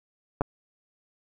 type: clicks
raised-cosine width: 1 ms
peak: -11 / -13 dBFS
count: 2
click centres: 0.41 / 0.417 s
effects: none